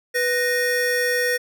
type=tone pair together; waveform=square; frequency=493.7 / 1858 Hz; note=B4 / A#6; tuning=-1 / -6 cents; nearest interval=octave + major seventh; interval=2295 cents; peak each=-23 / -22 dBFS; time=0.14-1.38 s; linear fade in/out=20 ms; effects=none